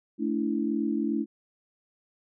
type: chord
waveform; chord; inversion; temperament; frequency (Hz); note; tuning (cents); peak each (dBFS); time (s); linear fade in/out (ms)
sine; A suspended fourth; none; equal with one note detuned; 220 / 287 / 329.6; A3 / D4 / E4; 0 / -40 / 0; -29 / -29 / -30; 0.18-1.26; 50
effects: none